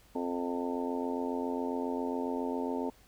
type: harmonic tone with a mistuned harmonic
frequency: 87.31 Hz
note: F2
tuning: in tune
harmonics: 3 / 4 / 5 / 6 / 7 / 8 / 9 / 10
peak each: -34 / -41 / -37 / -45 / -42 / -47 / -47 / -40 dBFS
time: 0.15-2.9 s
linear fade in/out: 5 ms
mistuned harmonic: 10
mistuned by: +46 cents
effects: added 50 Hz sine -62 dBFS peak until 3.07 s + pink hiss -62 dBFS RMS until 3.07 s